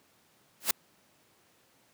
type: noise with exponential growth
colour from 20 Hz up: white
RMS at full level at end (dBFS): -20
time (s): 0.6-0.71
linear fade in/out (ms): 5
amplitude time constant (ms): 22
effects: pink hiss -65 dBFS RMS until 1.93 s + high-pass 150 Hz 12 dB/octave